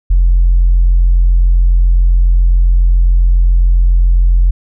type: tone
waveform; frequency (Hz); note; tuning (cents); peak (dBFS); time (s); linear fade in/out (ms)
sine; 43.65; F1; 0; -4; 0.1-4.51; 10
effects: tanh soft clip ceiling -2 dBFS